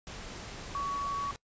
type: tone in noise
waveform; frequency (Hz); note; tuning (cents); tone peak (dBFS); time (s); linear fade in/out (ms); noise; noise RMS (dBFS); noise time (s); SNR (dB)
sine; 1126; C#6; +27; -31; 0.75-1.31; 0; pink; -43; 0.07-1.36; +9
effects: noise-tail reverb RT60 0.1 s tail -22 dB re dry + resampled to 16000 Hz